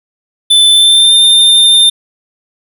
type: tone with pitch glide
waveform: square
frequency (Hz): 3520 to 3606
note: A7 to A7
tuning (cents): 0 to +42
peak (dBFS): -4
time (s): 0.5-1.9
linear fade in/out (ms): 10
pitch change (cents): +42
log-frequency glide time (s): 0.71-1.17
effects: none